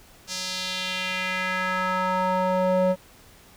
square tone with band-pass filter sweep, 185 Hz, F#3, in tune, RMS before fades -25 dBFS, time 0.27-2.96 s, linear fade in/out 50 ms, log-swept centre 5600 to 500 Hz, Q 2, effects pink hiss -52 dBFS RMS until 3.56 s

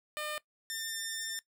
10% pulse tone pair in turn, 604 / 1798.5 Hz, D5 / A6, +48 / +37 cents, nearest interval octave + perfect fifth, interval 1889 cents, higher second, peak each -27 dBFS, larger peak neither, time 0.17-0.38 / 0.7-1.39 s, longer second, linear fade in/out 0 ms, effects noise-tail reverb RT60 0.1 s tail -19 dB re dry

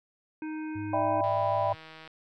harmonic tone, 311 Hz, D#4, 1 cent flat, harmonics 1 / 3 / 5 / 7 / 8, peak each -33 / -46 / -47 / -55 / -50 dBFS, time 0.42-1.21 s, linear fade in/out 2 ms
sine tone with pitch glide, 103.4 to 104.18 Hz, G#2 to G#2, -7 to +6 cents, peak -37 dBFS, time 0.75-1.75 s, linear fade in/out 10 ms, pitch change +13 cents, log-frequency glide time 0.92-1.44 s
sine chord, E minor seventh, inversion third, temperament just, 593.3 / 659.3 / 791.1 / 988.9 Hz, D5 / E5 / G5 / B5, +18 / 0 / +16 / +2 cents, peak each -30 dBFS, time 0.93-1.73 s, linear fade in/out 5 ms
click train, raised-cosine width 0.3 ms, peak -31 dBFS, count 134, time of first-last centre 1.24-2.076 s, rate 159 Hz
effects none

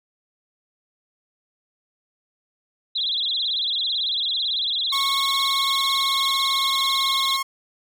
sine tone with vibrato, 3636 Hz, A#7, 44 cents flat, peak -21 dBFS, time 2.95-7.37 s, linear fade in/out 10 ms, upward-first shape sine, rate 18 Hz, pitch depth 200 cents each way
sawtooth tone with pitch glide, 1096 to 1082.2 Hz, C#6 to C#6, -20 to -42 cents, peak -19 dBFS, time 4.92-7.43 s, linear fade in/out 10 ms, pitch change -22 cents, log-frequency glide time 5.2-7.27 s
effects none

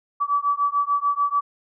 sine beating tone pair, 1146 / 1152.8 Hz, D6 / D6, -43 / -33 cents, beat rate 6.8 Hz, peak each -22 dBFS, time 0.2-1.41 s, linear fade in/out 20 ms, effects none

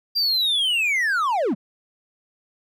triangle linear sweep, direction down, 4790 to 161.1 Hz, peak -17 dBFS, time 0.15-1.55 s, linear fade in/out 20 ms, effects none

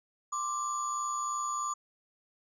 sine tone cluster, 1052 / 1175 / 6860 Hz, C6 / D6 / A8, +9 / +1 / -45 cents, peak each -37 / -31 / -37 dBFS, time 0.32-1.74 s, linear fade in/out 10 ms, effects tanh soft clip ceiling -26 dBFS

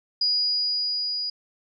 sine tone with level ramp, 4900 Hz, D#8, 27 cents flat, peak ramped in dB -19 to -26 dBFS, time 0.21-1.3 s, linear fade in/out 5 ms, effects none

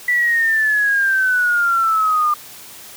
sine exponential sweep, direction down, 1975 to 1200 Hz, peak -13 dBFS, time 0.08-2.34 s, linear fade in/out 5 ms, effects white hiss -38 dBFS RMS until 2.96 s + high-pass 60 Hz 12 dB/octave

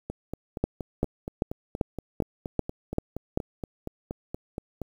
two click trains, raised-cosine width 2 ms, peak -19 / -10 dBFS, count 21 / 8, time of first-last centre 0.1-4.817 / 0.64-3.374 s, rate 4.24 / 2.56 Hz, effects 8-bit

